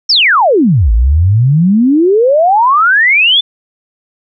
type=exponential two-way sweep; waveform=sine; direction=down then up; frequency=5700 to 51.91 to 3556 Hz; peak=-5 dBFS; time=0.09-3.41 s; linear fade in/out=10 ms; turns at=0.92 s; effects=none